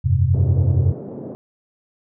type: chord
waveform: sine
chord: F suspended second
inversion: none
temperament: equal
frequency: 87.31 / 98 / 130.81 Hz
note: F2 / G2 / C3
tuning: 0 / 0 / 0 cents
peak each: -18 dBFS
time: 0.04-0.93 s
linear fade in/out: 20 ms
type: band-pass noise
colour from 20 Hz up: white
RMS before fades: -32 dBFS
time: 0.34-1.35 s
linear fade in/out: 0 ms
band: 120 to 480 Hz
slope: 24 dB/octave
effects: none